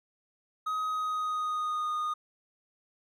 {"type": "tone with pitch glide", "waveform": "triangle", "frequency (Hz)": [1262, 1229.6], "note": ["D#6", "D#6"], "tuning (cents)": [24, -21], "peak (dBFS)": -27, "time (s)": [0.66, 2.14], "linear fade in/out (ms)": 10, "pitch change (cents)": -45, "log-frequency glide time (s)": [0.83, 1.92], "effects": []}